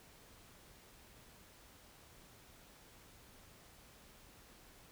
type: silence
effects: pink hiss -61 dBFS RMS until 4.91 s